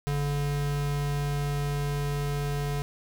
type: tone pair together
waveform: square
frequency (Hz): 47.95 / 143.7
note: G1 / D3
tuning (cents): -37 / -37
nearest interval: octave + perfect fifth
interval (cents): 1900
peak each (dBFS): -35 / -28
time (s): 0.07-2.82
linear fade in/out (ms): 0
effects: none